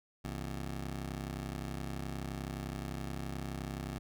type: ring-modulated tone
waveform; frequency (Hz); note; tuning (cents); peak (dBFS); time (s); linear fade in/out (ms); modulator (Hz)
20% pulse; 99.2; G2; +21; -30; 0.24-3.99; 10; 33.8
effects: none